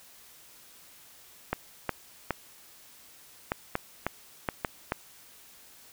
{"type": "clicks", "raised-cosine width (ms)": 0.5, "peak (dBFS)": -12, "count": 9, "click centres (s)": [1.53, 1.893, 2.307, 3.519, 3.754, 4.066, 4.488, 4.648, 4.921], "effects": ["white hiss -54 dBFS RMS until 5.92 s"]}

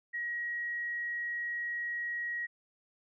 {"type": "tone", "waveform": "sine", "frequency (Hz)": 1900, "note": "A#6", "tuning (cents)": 33, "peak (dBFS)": -33, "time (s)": [0.13, 2.47], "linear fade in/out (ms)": 20, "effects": []}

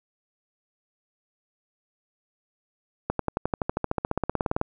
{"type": "accelerating click train", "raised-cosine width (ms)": 1, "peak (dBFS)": -10, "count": 23, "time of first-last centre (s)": [3.1, 4.614], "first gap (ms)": 93, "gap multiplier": 0.97, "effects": []}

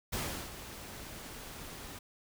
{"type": "noise with ADSR envelope", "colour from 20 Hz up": "pink", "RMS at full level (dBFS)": -35, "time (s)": [0.12, 1.99], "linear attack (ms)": 14, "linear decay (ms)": 360, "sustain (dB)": -11, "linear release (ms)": 7, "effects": []}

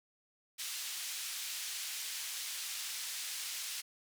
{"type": "band-pass noise", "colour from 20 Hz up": "pink", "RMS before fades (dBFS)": -41, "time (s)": [0.58, 3.82], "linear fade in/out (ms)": 20, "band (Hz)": [3000, 13000], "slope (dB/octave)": 12, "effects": []}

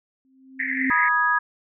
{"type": "tone with exponential growth", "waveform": "sine", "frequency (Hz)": 263.9, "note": "C4", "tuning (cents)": 15, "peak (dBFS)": -20, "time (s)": [0.25, 0.9], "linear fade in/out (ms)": 0, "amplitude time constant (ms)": 140}
{"type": "band-pass noise", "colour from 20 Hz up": "pink", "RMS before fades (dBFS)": -26, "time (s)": [0.59, 1.09], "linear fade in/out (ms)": 10, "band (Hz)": [1800, 2100], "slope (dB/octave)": 96}
{"type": "chord", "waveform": "sine", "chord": "G# minor", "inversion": "first", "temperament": "equal with one note detuned", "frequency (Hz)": [974.7, 1244.5, 1661.2], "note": ["B5", "D#6", "G#6"], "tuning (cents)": [-23, 0, 0], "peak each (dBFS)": [-24, -23, -20], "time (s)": [0.9, 1.39], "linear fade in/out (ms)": 10}
{"effects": []}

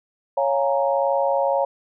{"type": "chord", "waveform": "sine", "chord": "Bb minor seventh", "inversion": "first", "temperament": "equal", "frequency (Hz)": [554.4, 698.5, 830.6, 932.3], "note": ["Db5", "F5", "Ab5", "Bb5"], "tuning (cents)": [0, 0, 0, 0], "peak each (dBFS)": [-20, -25, -26, -25], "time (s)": [0.37, 1.65], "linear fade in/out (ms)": 5, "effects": []}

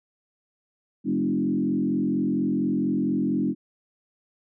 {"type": "tone with frequency modulation", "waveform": "sine", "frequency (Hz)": 252.5, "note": "B3", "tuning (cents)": 39, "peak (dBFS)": -21, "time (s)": [1.04, 3.55], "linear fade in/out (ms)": 50, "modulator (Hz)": 44.3, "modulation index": 1.6, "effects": []}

